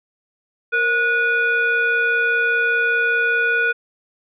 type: tone with frequency modulation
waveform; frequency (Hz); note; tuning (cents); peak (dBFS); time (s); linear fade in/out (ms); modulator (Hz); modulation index
sine; 1460; F#6; -24; -15; 0.72-3.73; 20; 995; 0.71
effects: none